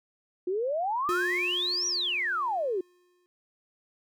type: exponential two-way sweep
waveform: sine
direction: up then down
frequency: 349.2 to 5920 to 349.2 Hz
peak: -26 dBFS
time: 0.47-2.81 s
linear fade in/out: 5 ms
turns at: 1.87 s
type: tone with exponential decay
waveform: square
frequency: 357.1 Hz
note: F4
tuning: 39 cents sharp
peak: -28 dBFS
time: 1.09-3.26 s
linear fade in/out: 0 ms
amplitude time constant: 470 ms
effects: none